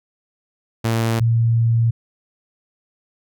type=tone pair in turn; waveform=sawtooth / sine; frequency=113.9 / 115.42 Hz; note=A#2 / A#2; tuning=-40 / -17 cents; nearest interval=unison; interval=23 cents; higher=second; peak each=-13 dBFS; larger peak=neither; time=0.84-1.2 / 1.2-1.91 s; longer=second; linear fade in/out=10 ms; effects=none